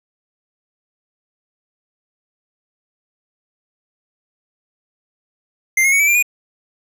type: tone with pitch steps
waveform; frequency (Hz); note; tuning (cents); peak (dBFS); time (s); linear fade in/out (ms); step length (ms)
square; 2093 / 2161 / 2230 / 2302 / 2377 / 2453; C7 / C#7 / C#7 / D7 / D7 / D#7; 0 / -45 / +10 / -35 / +20 / -25; -12; 5.77-6.226; 5; 76
effects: none